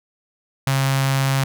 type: tone with notch filter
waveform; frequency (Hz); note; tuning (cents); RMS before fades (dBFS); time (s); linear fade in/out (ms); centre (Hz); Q
sawtooth; 135.5; C#3; -39; -19; 0.67-1.44; 2; 350; 0.56
effects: none